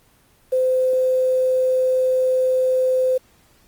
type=tone with quantisation; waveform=sine; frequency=514 Hz; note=C5; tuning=31 cents flat; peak=-15 dBFS; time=0.52-3.18 s; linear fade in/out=10 ms; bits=7; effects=pink hiss -56 dBFS RMS until 3.67 s + Opus 24 kbps